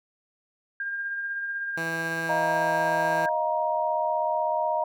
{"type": "tone with tremolo", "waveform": "sine", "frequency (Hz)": 1606, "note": "G6", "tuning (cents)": 41, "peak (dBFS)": -27, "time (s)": [0.8, 3.29], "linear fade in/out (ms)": 2, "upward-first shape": "sine", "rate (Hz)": 16, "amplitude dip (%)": 30}
{"type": "tone", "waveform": "10% pulse", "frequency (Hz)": 164.81, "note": "E3", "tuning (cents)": 0, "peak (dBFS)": -23, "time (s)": [1.77, 3.26], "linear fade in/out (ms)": 5}
{"type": "chord", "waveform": "sine", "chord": "Eb suspended second", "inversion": "none", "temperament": "equal with one note detuned", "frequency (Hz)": [622.3, 698.5, 941.5], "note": ["Eb5", "F5", "Bb5"], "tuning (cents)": [0, 0, 17], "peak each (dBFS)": [-27, -30, -26], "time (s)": [2.29, 4.84], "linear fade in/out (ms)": 5}
{"effects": []}